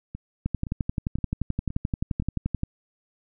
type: two click trains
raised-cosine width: 5 ms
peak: -22 / -13 dBFS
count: 5 / 26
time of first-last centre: 0.15-2.223 / 0.46-2.634 s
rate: 1.93 / 11.5 Hz
effects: none